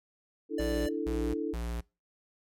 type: chord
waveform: sine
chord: D suspended second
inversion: none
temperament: just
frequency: 293.7 / 330.4 / 440.5 Hz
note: D4 / E4 / A4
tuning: 0 / +4 / +2 cents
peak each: -34 dBFS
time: 0.49-1.56 s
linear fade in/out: 50 ms
type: tone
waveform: square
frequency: 587.3 Hz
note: D5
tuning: in tune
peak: -35 dBFS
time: 0.58-0.89 s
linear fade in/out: 5 ms
type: tone bursts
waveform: square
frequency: 58.27 Hz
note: A#1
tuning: in tune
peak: -33 dBFS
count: 3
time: 0.59-1.81 s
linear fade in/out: 10 ms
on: 280 ms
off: 190 ms
effects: noise-tail reverb RT60 0.3 s tail -25 dB re dry + MP3 64 kbps